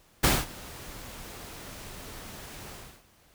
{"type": "noise with ADSR envelope", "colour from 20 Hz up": "pink", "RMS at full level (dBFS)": -20, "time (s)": [0.23, 3.04], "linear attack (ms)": 13, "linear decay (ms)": 210, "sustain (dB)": -23, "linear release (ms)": 310, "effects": ["pink hiss -61 dBFS RMS until 3.34 s"]}